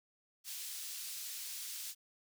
pink high-pass noise, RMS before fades -44 dBFS, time 0.44-1.95 s, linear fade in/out 50 ms, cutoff 4300 Hz, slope 12 dB/octave, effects none

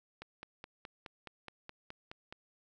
click train, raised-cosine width 0.3 ms, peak -29 dBFS, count 11, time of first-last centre 0.22-2.325 s, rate 4.75 Hz, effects none

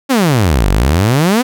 sawtooth exponential two-way sweep, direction down then up, 285.6 to 44.54 to 263.5 Hz, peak -5 dBFS, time 0.09-1.43 s, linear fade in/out 20 ms, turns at 0.69 s, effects none

